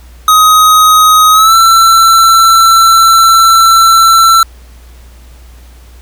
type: tone with pitch glide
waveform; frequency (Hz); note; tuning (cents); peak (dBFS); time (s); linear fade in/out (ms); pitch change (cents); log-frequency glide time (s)
square; 1258 to 1340.5; D#6 to E6; +19 to +29; -3; 0.28-4.43; 2; +110; 1.32-1.55
effects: added 60 Hz sine -32 dBFS peak until 6.01 s + pink hiss -43 dBFS RMS until 6.01 s